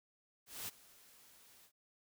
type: noise with ADSR envelope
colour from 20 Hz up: white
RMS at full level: -42 dBFS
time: 0.46-1.72 s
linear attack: 220 ms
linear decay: 20 ms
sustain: -21 dB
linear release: 76 ms
effects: none